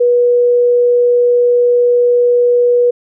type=tone; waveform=sine; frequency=485.6 Hz; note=B4; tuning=29 cents flat; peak=-7 dBFS; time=0-2.91 s; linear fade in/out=10 ms; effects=none